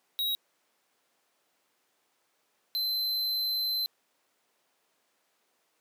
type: tone pair in turn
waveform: square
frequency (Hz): 3827 / 4075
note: A#7 / C8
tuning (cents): +45 / -47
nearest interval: minor second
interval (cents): 108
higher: second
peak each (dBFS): -28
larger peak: neither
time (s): 0.19-0.35 / 2.75-3.86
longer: second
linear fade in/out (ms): 0
effects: pink hiss -72 dBFS RMS until 5.8 s + high-pass 400 Hz 12 dB/octave